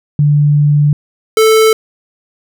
sine / square tone pair in turn, 146.83 / 440 Hz, D3 / A4, 0 / 0 cents, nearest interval octave + perfect fifth, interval 1900 cents, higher second, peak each -6 dBFS, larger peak neither, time 0.19-0.93 / 1.37-1.73 s, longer first, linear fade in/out 2 ms, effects none

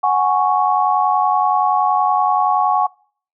sine chord, F# suspended second, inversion none, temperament equal, 740 / 830.6 / 1108.7 Hz, F#5 / G#5 / C#6, 0 / 0 / 0 cents, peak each -17 dBFS, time 0.03-2.87 s, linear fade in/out 10 ms, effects noise-tail reverb RT60 0.5 s tail -25 dB re dry

